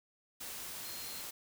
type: tone in noise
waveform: sine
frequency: 4186 Hz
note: C8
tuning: in tune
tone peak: -49 dBFS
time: 0.84-1.22 s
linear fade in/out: 10 ms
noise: white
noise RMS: -44 dBFS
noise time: 0.4-1.31 s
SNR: -8 dB
effects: none